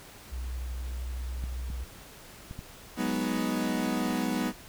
sine tone, 62.2 Hz, B1, 13 cents sharp, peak -32 dBFS, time 0.31-1.85 s, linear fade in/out 20 ms
clicks, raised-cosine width 5 ms, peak -27 dBFS, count 4, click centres 1.439 / 1.702 / 2.511 / 2.591 s
40% pulse chord, G# minor seventh, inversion third, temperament equal, 185 / 207.7 / 246.9 / 311.1 Hz, F#3 / G#3 / B3 / D#4, 0 / 0 / 0 / 0 cents, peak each -34 / -33 / -30 / -33 dBFS, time 2.96-4.53 s, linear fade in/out 50 ms
effects pink hiss -49 dBFS RMS until 4.68 s

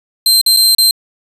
sawtooth tone with dropouts, 4134 Hz, C8, 22 cents flat, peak -4 dBFS, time 0.26-0.91 s, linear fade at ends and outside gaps 2 ms, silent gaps 0.414-0.462 / 0.565-0.57 / 0.749-0.783 s, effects resampled to 32000 Hz

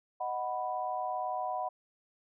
sine chord, B major, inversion first, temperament equal, 622.3 / 740 / 987.8 Hz, D#5 / F#5 / B5, 0 / 0 / 0 cents, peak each -39 / -34 / -37 dBFS, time 0.2-1.69 s, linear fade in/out 10 ms, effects none

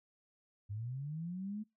sine linear sweep, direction up, 98 to 218 Hz, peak -38 dBFS, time 0.69-1.64 s, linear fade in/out 20 ms, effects noise-tail reverb RT60 0.2 s tail -25 dB re dry

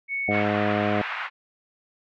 sine tone, 2217 Hz, C#7, in tune, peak -25 dBFS, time 0.08-0.44 s, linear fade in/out 50 ms
harmonic tone, 103.83 Hz, G#2, in tune, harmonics 1 / 2 / 3 / 4 / 5 / 6 / 7, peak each -31 / -27 / -30 / -31 / -32 / -28 / -29 dBFS, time 0.28-1.02 s, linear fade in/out 5 ms
pink band-pass noise, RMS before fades -31 dBFS, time 0.3-1.3 s, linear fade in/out 50 ms, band 1000 to 2500 Hz, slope 24 dB/octave
effects none

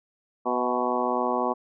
harmonic tone with a mistuned harmonic, 123.47 Hz, B2, in tune, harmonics 2 / 3 / 4 / 5 / 6 / 7 / 8 / 9, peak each -31 / -31 / -31 / -31 / -31 / -31 / -31 / -31 dBFS, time 0.45-1.54 s, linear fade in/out 20 ms, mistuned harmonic 5, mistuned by +47 cents, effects none

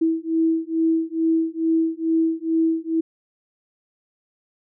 sine beating tone pair, 324.2 / 326.5 Hz, E4 / E4, -29 / -17 cents, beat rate 2.3 Hz, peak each -21 dBFS, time 0.01-3.01 s, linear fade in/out 10 ms, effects none

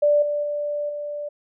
sine tone with level steps, 587.3 Hz, D5, in tune, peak -14 / -21 / -23 / -27 dBFS, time 0.02-1.29 s, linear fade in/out 10 ms, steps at 0.22 / 0.43 / 0.89 s, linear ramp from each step 5 ms, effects none

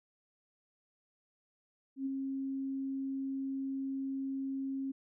sine tone with ADSR envelope, 270 Hz, C#4, 45 cents flat, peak -31 dBFS, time 1.96-4.92 s, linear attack 100 ms, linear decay 17 ms, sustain -3 dB, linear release 11 ms, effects none

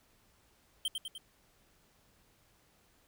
square tone with echo, 3137 Hz, G7, 1 cent sharp, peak -31 dBFS, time 0.85-0.88 s, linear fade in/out 2 ms, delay 100 ms, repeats 3, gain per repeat -4 dB, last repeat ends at 1.18 s, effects pink hiss -68 dBFS RMS until 3.07 s

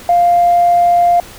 sine tone, 698.5 Hz, F5, in tune, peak -6 dBFS, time 0.09-1.2 s, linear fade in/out 2 ms, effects tanh soft clip ceiling -2 dBFS + pink hiss -35 dBFS RMS until 1.38 s

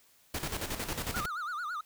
pink noise with tremolo, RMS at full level -34 dBFS, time 0.34-1.26 s, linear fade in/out 5 ms, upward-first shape square, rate 11 Hz, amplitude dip 60%
triangle tone with vibrato, 1318.5 Hz, E6, in tune, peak -32 dBFS, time 1.14-1.81 s, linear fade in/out 5 ms, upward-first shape sine, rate 9 Hz, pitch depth 190 cents each way
effects white hiss -64 dBFS RMS until 1.85 s

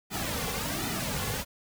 pink noise with flanger, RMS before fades -32 dBFS, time 0.1-1.45 s, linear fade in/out 50 ms, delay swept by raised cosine 1.8 to 3.2 ms, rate 1.3 Hz, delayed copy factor -0.8, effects none

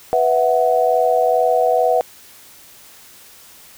sine chord, B suspended fourth, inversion none, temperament just, 493.9 / 658.5 / 740.8 Hz, B4 / E5 / F#5, 0 / -2 / +2 cents, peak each -17 dBFS, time 0.13-2.01 s, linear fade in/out 0 ms, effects white hiss -44 dBFS RMS until 3.77 s

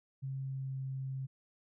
sine tone with pitch glide, 134.4 to 133.24 Hz, C3 to C3, +47 to +32 cents, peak -36 dBFS, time 0.22-1.27 s, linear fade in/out 20 ms, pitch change -15 cents, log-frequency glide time 0.41-0.79 s, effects none

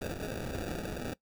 violet noise with sample-and-hold, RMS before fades -37 dBFS, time 0.01-1.14 s, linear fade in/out 10 ms, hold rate 1050 Hz, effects noise-tail reverb RT60 0.1 s tail -19 dB re dry

